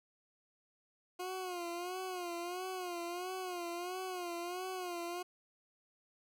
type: tone with vibrato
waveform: 20% pulse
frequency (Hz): 358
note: F4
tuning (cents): +43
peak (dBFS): -34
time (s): 1.19-5.23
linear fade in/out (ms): 10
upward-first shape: sine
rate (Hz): 1.5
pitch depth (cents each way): 79
effects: none